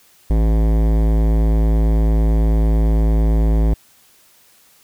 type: tone with hard clipping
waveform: sine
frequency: 54.5 Hz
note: A1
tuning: 16 cents flat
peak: -14 dBFS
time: 0.3-3.74 s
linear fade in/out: 5 ms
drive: 18 dB
effects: white hiss -52 dBFS RMS until 4.83 s